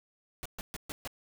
pink noise bursts, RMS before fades -39 dBFS, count 5, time 0.43-1.075 s, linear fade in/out 0 ms, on 25 ms, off 130 ms, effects none

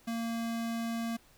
square tone, 230 Hz, A#3, 23 cents flat, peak -33 dBFS, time 0.07-1.17 s, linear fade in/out 10 ms, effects pink hiss -62 dBFS RMS until 1.37 s

